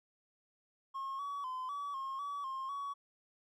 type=tone with pitch steps; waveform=triangle; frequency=1080 / 1133 / 1025 / 1142 / 1074 / 1141 / 1064 / 1125 Hz; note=C#6 / C#6 / C6 / D6 / C6 / C#6 / C6 / C#6; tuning=-45 / +37 / -36 / -49 / +45 / +50 / +29 / +25 cents; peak=-35 dBFS; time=0.94-2.94 s; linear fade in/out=20 ms; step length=250 ms; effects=tanh soft clip ceiling -32 dBFS